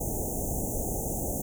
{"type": "band-stop noise", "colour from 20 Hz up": "pink", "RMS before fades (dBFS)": -31, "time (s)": [0, 1.42], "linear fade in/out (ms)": 10, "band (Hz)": [830, 6200], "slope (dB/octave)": 96, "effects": []}